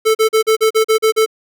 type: tone bursts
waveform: square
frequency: 440 Hz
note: A4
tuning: in tune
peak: -10 dBFS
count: 9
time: 0.05-1.262 s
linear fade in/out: 20 ms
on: 100 ms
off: 39 ms
effects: none